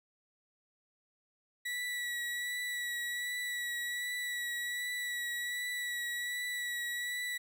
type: tone with vibrato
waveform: 35% pulse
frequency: 1945 Hz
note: B6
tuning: 27 cents flat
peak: -33 dBFS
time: 1.65-7.38 s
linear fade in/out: 10 ms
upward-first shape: triangle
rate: 1.3 Hz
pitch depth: 23 cents each way
effects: none

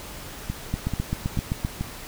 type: two click trains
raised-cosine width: 5 ms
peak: -12 / -14 dBFS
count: 8 / 4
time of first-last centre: 0.74-1.649 / 0.5-1.81 s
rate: 7.7 / 2.29 Hz
effects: pink hiss -39 dBFS RMS until 2.07 s

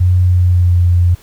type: tone with pitch glide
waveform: sine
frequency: 90.4 to 87.93 Hz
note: F#2 to F2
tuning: -40 to +12 cents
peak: -7 dBFS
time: 0-1.15 s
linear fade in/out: 10 ms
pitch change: -48 cents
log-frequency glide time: 0.27-0.8 s
effects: pink hiss -44 dBFS RMS until 1.22 s

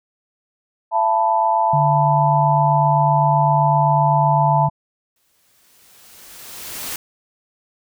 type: chord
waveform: sine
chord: E suspended fourth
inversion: none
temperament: equal with one note detuned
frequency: 674.3 / 880 / 987.8 Hz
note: E5 / A5 / B5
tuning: +39 / 0 / 0 cents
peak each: -20 / -16 / -21 dBFS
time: 0.91-4.7 s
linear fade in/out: 50 ms
type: tone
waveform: sine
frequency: 146.83 Hz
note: D3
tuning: in tune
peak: -17 dBFS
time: 1.73-4.69 s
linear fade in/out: 5 ms
type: noise with exponential growth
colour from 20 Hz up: white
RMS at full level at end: -26 dBFS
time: 5.16-6.96 s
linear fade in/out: 2 ms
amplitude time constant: 390 ms
effects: none

